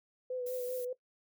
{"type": "tone with vibrato", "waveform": "sine", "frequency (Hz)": 501, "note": "B4", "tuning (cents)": 25, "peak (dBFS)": -34, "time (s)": [0.3, 0.93], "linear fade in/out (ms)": 5, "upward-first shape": "sine", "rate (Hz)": 5.1, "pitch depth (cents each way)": 30}
{"type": "noise", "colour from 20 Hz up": "violet", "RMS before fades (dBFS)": -47, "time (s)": [0.46, 0.85], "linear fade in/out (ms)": 5}
{"effects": ["noise-tail reverb RT60 0.1 s tail -18 dB re dry"]}